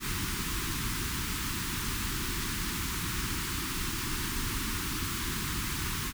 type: band-stop noise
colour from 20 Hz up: pink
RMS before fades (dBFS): -33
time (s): 0-6.13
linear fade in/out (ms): 50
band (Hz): 370 to 980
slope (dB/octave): 48
effects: none